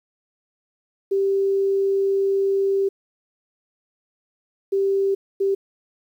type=tone bursts at uneven times; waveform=sine; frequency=392 Hz; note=G4; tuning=in tune; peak=-17 dBFS; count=3; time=1.11-2.89 / 4.72-5.15 / 5.4-5.55 s; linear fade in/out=10 ms; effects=9-bit